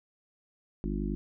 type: harmonic tone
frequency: 50.2 Hz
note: G1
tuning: 42 cents sharp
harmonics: 1 / 3 / 4 / 5 / 6 / 7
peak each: -33 / -39 / -35 / -39 / -39 / -40 dBFS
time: 0.84-1.15 s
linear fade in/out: 0 ms
effects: none